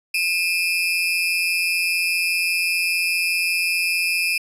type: tone pair together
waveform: 35% pulse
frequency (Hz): 2439 / 2614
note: D#7 / E7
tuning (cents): -35 / -15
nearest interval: minor second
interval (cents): 120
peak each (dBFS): -20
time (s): 0.14-4.38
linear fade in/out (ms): 5
effects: resampled to 32000 Hz